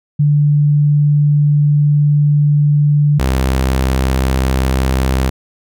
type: tone pair in turn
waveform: sine / sawtooth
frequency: 146.83 / 65.41 Hz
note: D3 / C2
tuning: 0 / 0 cents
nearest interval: octave + major second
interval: 1400 cents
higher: first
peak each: -8 dBFS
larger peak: neither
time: 0.19-3.19 / 3.19-5.3 s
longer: first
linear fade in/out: 10 ms
effects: none